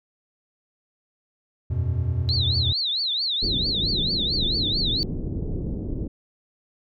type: chord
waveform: triangle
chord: E suspended second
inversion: none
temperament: equal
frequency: 82.41 / 92.5 / 123.47 Hz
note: E2 / F#2 / B2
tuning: 0 / 0 / 0 cents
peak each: -24 dBFS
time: 1.7-2.73 s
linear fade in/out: 10 ms
type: tone with vibrato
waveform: sine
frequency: 3981 Hz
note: B7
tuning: 13 cents sharp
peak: -22 dBFS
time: 2.29-5.03 s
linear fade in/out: 0 ms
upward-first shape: triangle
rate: 4.5 Hz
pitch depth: 260 cents each way
type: low-pass noise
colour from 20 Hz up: pink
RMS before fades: -28 dBFS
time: 3.42-6.08 s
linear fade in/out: 10 ms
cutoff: 380 Hz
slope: 24 dB/octave
effects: none